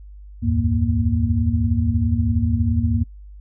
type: tone cluster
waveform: sine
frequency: 76.9 / 89.2 / 106.1 / 233.8 Hz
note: D#2 / F2 / G#2 / A#3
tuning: -20 / +37 / +38 / +5 cents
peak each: -22 dBFS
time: 0.42-3.04 s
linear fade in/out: 20 ms
effects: noise-tail reverb RT60 0.1 s tail -24 dB re dry + added 50 Hz sine -37 dBFS peak until 3.4 s